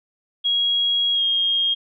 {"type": "tone with pitch glide", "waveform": "sine", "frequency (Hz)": [3300, 3241], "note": ["G#7", "G#7"], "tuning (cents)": [-12, -43], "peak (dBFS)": -17, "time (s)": [0.44, 1.75], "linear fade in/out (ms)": 20, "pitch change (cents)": -31, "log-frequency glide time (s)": [1.13, 1.23], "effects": []}